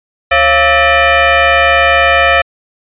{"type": "tone with frequency modulation", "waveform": "sine", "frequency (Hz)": 544, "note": "C#5", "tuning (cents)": -33, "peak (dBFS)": -4, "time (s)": [0.31, 2.42], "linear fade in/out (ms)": 10, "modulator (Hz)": 616, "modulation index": 3.5, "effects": ["tanh soft clip ceiling -4 dBFS", "resampled to 8000 Hz"]}